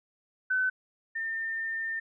sine tone pair in turn, 1515 / 1806.3 Hz, F#6 / A6, +40 / +45 cents, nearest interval minor third, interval 305 cents, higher second, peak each -24 / -30 dBFS, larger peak first, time 0.5-0.7 / 1.15-2 s, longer second, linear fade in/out 10 ms, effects none

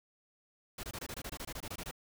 pink noise bursts, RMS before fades -42 dBFS, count 15, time 0.78-1.912 s, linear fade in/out 5 ms, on 54 ms, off 23 ms, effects none

